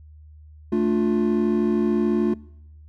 triangle chord, D minor, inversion second, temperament just, 220.2 / 293.7 / 352.4 Hz, A3 / D4 / F4, +2 / 0 / +16 cents, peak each -20 / -24 / -20 dBFS, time 0.72-2.34 s, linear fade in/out 5 ms, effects noise-tail reverb RT60 0.8 s tail -23 dB re dry + added 76 Hz sine -43 dBFS peak until 2.88 s

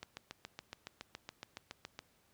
click train, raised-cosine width 0.2 ms, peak -26 dBFS, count 15, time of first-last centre 0.03-1.991 s, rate 7.14 Hz, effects pink hiss -71 dBFS RMS until 2.33 s + high-pass 60 Hz 12 dB/octave

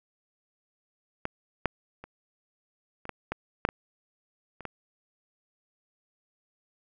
clicks, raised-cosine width 0.5 ms, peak -15 / -9 / -27 / -26 / -18 / -15 / -6 / -14 / -27 / -19 dBFS, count 10, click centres 1.254 / 1.657 / 2.04 / 3.054 / 3.093 / 3.32 / 3.651 / 3.689 / 4.607 / 4.653 s, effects none

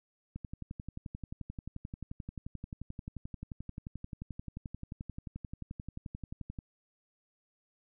click train, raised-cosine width 5 ms, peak -28 dBFS, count 72, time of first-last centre 0.36-6.588 s, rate 11.4 Hz, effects none

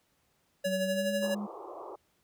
square tone with tremolo, 565 Hz, C#5, 33 cents sharp, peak -28 dBFS, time 0.64-1.35 s, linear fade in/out 10 ms, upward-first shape sine, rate 12 Hz, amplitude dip 50%
sine tone with pitch glide, 189.9 to 205.9 Hz, F#3 to G#3, +45 to -15 cents, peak -33 dBFS, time 0.65-1.47 s, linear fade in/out 20 ms, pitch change +140 cents, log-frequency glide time 0.84-1.12 s
pink band-pass noise, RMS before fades -44 dBFS, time 1.22-1.96 s, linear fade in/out 10 ms, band 330 to 1200 Hz, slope 96 dB/octave
effects pink hiss -72 dBFS RMS until 2.23 s + high-pass 60 Hz 12 dB/octave

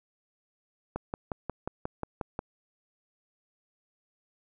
click train, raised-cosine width 1 ms, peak -18 dBFS, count 9, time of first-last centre 0.96-2.391 s, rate 5.59 Hz, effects none

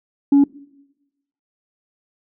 sine tone, 281.4 Hz, C#4, 26 cents sharp, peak -7 dBFS, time 0.32-0.44 s, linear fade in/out 5 ms, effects noise-tail reverb RT60 1.0 s tail -23 dB re dry + tanh soft clip ceiling -7 dBFS

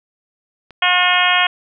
clicks, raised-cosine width 0.3 ms, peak -23 dBFS, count 3, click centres 0.707 / 1.029 / 1.14 s
harmonic tone, 360 Hz, F#4, 47 cents flat, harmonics 2 / 3 / 4 / 5 / 6 / 7 / 8 / 9, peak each -20 / -20 / -20 / -20 / -20 / -20 / -20 / -20 dBFS, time 0.82-1.47 s, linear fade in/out 5 ms
effects none

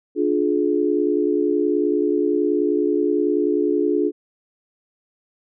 sine chord, D diminished, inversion none, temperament just, 293.7 / 352.4 / 422.9 Hz, D4 / F4 / Ab4, 0 / +16 / +31 cents, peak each -21 dBFS, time 0.15-4.12 s, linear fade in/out 50 ms, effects none

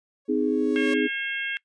sawtooth tone with exponential growth, 554.4 Hz, C#5, in tune, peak -26 dBFS, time 0.25-0.94 s, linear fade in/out 5 ms, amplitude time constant 150 ms
sine chord, Ab major, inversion first, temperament equal with one note detuned, 257.4 / 311.1 / 415.3 Hz, C4 / Eb4 / Ab4, -28 / 0 / 0 cents, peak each -25 dBFS, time 0.28-1.08 s, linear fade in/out 20 ms
harmonic tone, 540 Hz, C#5, 45 cents flat, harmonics 3 / 4 / 5 / 6, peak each -30 / -32 / -34 / -36 dBFS, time 0.76-1.57 s, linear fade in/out 0 ms
effects noise-tail reverb RT60 0.1 s tail -21 dB re dry + resampled to 22050 Hz

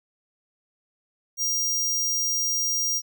45% pulse tone, 5700 Hz, F8, 34 cents sharp, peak -23 dBFS, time 1.37-3.02 s, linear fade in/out 50 ms, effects none

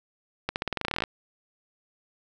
accelerating click train, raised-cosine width 0.3 ms, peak -11 dBFS, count 16, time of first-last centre 0.49-1.038 s, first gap 69 ms, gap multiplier 0.9, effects none

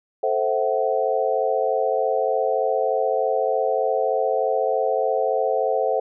sine chord, F# half-diminished seventh, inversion first, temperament equal with one note detuned, 440 / 523.3 / 659.3 / 753.4 Hz, A4 / C5 / E5 / F#5, 0 / 0 / 0 / +31 cents, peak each -24 / -23 / -25 / -25 dBFS, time 0.23-6 s, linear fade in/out 5 ms, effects none

